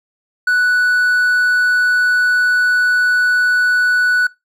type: tone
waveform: triangle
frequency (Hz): 1481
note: F#6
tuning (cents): +1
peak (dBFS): -9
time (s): 0.47-4.27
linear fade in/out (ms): 5
effects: noise-tail reverb RT60 0.2 s tail -21 dB re dry